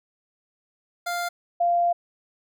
25% pulse / sine tone pair in turn, 698.5 / 694.1 Hz, F5 / F5, 0 / -11 cents, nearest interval unison, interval 11 cents, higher first, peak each -22 / -18 dBFS, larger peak second, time 1.06-1.29 / 1.6-1.93 s, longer second, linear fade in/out 10 ms, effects none

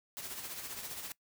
white noise with tremolo, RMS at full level -41 dBFS, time 0.17-1.12 s, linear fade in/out 0 ms, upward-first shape sine, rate 15 Hz, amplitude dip 50%, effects noise-tail reverb RT60 0.1 s tail -21 dB re dry

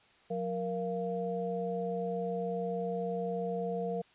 sine tone cluster, 180.9 / 468.3 / 689 Hz, F#3 / A#4 / F5, -39 / +8 / -24 cents, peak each -37 / -34 / -38 dBFS, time 0.3-4.02 s, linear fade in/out 10 ms, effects white hiss -63 dBFS RMS until 4.14 s + resampled to 8000 Hz

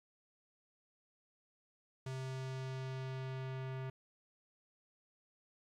square tone with low-pass filter sweep, 131.4 Hz, C3, 8 cents sharp, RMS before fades -42 dBFS, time 2.06-3.9 s, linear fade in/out 5 ms, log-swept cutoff 7900 to 2300 Hz, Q 0.94, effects 12-bit

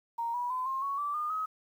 sine tone with pitch steps, 931 / 973.3 / 1017.6 / 1063.9 / 1112.3 / 1162.9 / 1215.8 / 1271 Hz, A#5 / B5 / C6 / C6 / C#6 / D6 / D#6 / D#6, -2 / -26 / -48 / +29 / +6 / -17 / -40 / +36 cents, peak -30 dBFS, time 0.18-1.46 s, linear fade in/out 10 ms, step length 160 ms, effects 10-bit

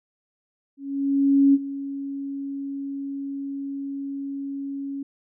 sine tone with ADSR envelope, 277.2 Hz, C#4, in tune, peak -12 dBFS, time 0.77-5.03 s, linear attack 770 ms, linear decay 37 ms, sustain -16 dB, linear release 5 ms, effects none

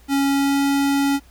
square tone with pitch glide, 277.2 to 279.1 Hz, C#4 to C#4, 0 to +12 cents, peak -17 dBFS, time 0.08-1.2 s, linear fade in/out 50 ms, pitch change +12 cents, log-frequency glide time 0.26-0.63 s, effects added 60 Hz sine -47 dBFS peak until 1.3 s + pink hiss -54 dBFS RMS until 1.3 s

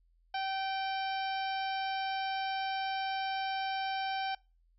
harmonic tone with a mistuned harmonic, 772 Hz, G5, 27 cents flat, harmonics 1 / 2 / 3 / 4 / 5 / 6 / 7, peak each -33 / -41 / -44 / -43 / -49 / -49 / -50 dBFS, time 0.34-4.35 s, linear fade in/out 5 ms, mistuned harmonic 3, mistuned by +29 cents, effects noise-tail reverb RT60 0.3 s tail -25 dB re dry + added 42 Hz sine -65 dBFS peak until 4.78 s

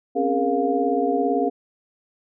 sine tone cluster, 259 / 277 / 410.8 / 468.1 / 703 Hz, C4 / C#4 / G#4 / A#4 / F5, -17 / -1 / -19 / +7 / +11 cents, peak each -29 / -24 / -24 / -25 / -24 dBFS, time 0.15-1.5 s, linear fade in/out 20 ms, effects none

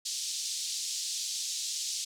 white band-pass noise, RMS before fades -35 dBFS, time 0.05-2.05 s, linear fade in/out 10 ms, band 3700 to 7400 Hz, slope 24 dB/octave, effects none

